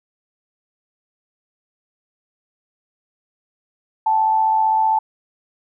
sine tone pair together, 780 / 875.5 Hz, G5 / A5, -9 / -9 cents, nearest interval major second, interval 200 cents, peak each -24 / -14 dBFS, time 4.06-4.99 s, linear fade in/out 5 ms, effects none

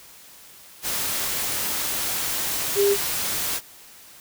sine tone in noise, 402.1 Hz, G4, 44 cents sharp, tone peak -16 dBFS, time 2.75-2.97 s, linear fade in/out 50 ms, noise white, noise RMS -26 dBFS, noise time 0.82-3.61 s, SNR +7 dB, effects white hiss -47 dBFS RMS until 4.2 s

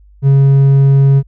sine tone with hard clipping, 137.6 Hz, C#3, 12 cents flat, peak -6 dBFS, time 0.22-1.23 s, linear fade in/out 50 ms, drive 3 dB, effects added 50 Hz sine -40 dBFS peak until 1.27 s

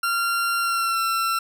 40% pulse tone with pitch glide, 1380 to 1350 Hz, F6 to E6, -21 to +41 cents, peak -20 dBFS, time 0.03-1.39 s, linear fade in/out 5 ms, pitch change -38 cents, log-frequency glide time 0.6-0.98 s, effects none

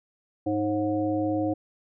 harmonic tone with a mistuned harmonic, 103.83 Hz, G#2, in tune, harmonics 1 / 3 / 5 / 7, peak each -34 / -25 / -30 / -33 dBFS, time 0.46-1.54 s, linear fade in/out 10 ms, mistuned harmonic 5, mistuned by +56 cents, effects none

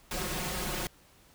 pink noise with comb filter, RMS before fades -34 dBFS, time 0.11-0.87 s, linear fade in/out 2 ms, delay 5.5 ms, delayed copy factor +1, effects pink hiss -60 dBFS RMS until 1.34 s

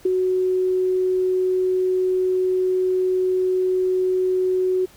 sine tone with ADSR envelope, 370.3 Hz, F#4, 1 cent sharp, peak -13 dBFS, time 0.05-4.86 s, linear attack 7 ms, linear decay 12 ms, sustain -4 dB, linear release 15 ms, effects pink hiss -50 dBFS RMS until 4.96 s

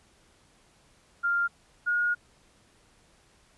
sine tone pair in turn, 1396.9 / 1436.2 Hz, F6 / F6, 0 / +48 cents, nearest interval unison, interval 48 cents, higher second, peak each -23 / -23 dBFS, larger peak neither, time 1.23-1.48 / 1.86-2.15 s, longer second, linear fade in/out 20 ms, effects pink hiss -62 dBFS RMS until 3.57 s + resampled to 24000 Hz

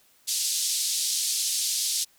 pink band-pass noise, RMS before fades -27 dBFS, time 0.27-2.05 s, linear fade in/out 20 ms, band 4000 to 11000 Hz, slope 24 dB/octave, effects white hiss -61 dBFS RMS until 2.18 s

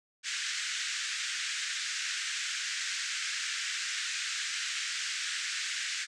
pink band-pass noise, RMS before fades -35 dBFS, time 0.23-6.07 s, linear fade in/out 50 ms, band 1500 to 7900 Hz, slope 48 dB/octave, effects none

